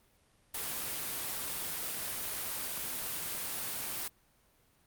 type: noise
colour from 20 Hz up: white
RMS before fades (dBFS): -37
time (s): 0.54-4.08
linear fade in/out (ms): 5
effects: pink hiss -68 dBFS RMS until 4.86 s + Opus 32 kbps